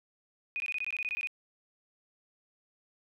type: tone bursts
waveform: sine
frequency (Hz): 2484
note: D#7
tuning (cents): -3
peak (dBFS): -31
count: 12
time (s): 0.56-1.272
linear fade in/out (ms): 0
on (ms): 41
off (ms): 20
effects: none

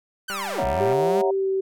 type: linear two-way sweep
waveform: sawtooth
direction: down then up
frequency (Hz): 1568 to 55 to 210.2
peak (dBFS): -24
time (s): 0.28-1.22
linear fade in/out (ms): 10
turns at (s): 0.65
type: click train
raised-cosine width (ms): 0.5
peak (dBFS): -20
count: 125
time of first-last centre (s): 0.3-0.929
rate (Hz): 197
type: chord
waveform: sine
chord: F# dominant seventh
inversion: second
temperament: equal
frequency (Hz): 554.4 / 659.3 / 740 / 932.3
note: C#5 / E5 / F#5 / A#5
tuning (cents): 0 / 0 / 0 / 0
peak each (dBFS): -25 / -29 / -27 / -30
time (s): 0.58-1.31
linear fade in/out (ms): 5
type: tone with pitch glide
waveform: sine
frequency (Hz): 394.1 to 384.4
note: G4 to G4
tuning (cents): +9 to -34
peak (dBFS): -20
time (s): 0.8-1.61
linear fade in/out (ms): 10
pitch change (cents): -43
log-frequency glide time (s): 1.16-1.49
effects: none

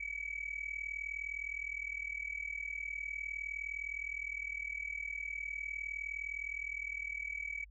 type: tone with amplitude modulation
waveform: sine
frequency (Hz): 2279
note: C#7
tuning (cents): +47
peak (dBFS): -33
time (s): 0-7.65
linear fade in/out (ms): 10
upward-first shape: sine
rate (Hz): 39.6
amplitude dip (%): 90
effects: tanh soft clip ceiling -31 dBFS + added 50 Hz sine -54 dBFS peak until 7.7 s

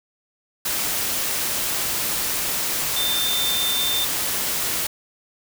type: tone in noise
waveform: sine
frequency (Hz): 3583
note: A7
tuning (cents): +31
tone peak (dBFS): -22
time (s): 2.96-4.05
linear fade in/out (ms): 5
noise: white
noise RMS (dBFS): -24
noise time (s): 0.65-4.87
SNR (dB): -1
effects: none

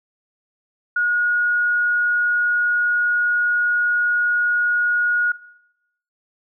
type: tone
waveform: sine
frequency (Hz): 1445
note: F#6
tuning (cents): -41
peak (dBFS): -16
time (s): 0.96-5.32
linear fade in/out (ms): 5
effects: noise-tail reverb RT60 0.8 s tail -18 dB re dry

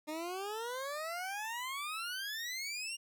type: exponential sweep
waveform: 20% pulse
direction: up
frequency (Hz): 300 to 2843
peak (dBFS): -33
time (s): 0.07-2.97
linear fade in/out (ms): 20
effects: none

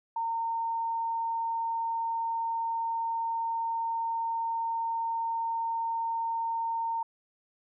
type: tone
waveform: sine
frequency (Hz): 915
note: A#5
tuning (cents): -32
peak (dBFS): -28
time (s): 0.16-7.03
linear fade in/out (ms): 5
effects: none

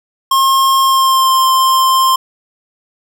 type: tone with pitch glide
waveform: square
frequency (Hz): 1072 to 1050.5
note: C6 to C6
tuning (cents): +42 to +7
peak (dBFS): -9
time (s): 0.31-2.16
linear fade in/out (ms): 5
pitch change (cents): -35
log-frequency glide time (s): 0.81-1.34
effects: none

